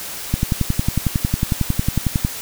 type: click train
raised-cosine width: 5 ms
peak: -4 dBFS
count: 22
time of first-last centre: 0.34-2.249 s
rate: 11 Hz
effects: white hiss -30 dBFS RMS until 2.41 s